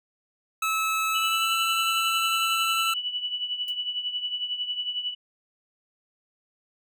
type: tone with pitch glide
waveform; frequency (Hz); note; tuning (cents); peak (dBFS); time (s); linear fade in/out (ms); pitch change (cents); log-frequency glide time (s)
25% pulse; 1300 to 1335.8; E6 to E6; -24 to +23; -20; 0.62-2.94; 5; +47; 1.08-1.52
type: tone with tremolo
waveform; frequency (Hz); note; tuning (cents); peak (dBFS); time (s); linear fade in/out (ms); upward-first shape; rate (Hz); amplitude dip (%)
sine; 2958; F#7; -1; -24; 1.14-5.15; 20; triangle; 11; 75
type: noise with exponential decay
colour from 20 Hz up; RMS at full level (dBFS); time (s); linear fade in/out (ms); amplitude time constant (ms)
blue; -40; 3.68-3.76; 1; 16
effects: none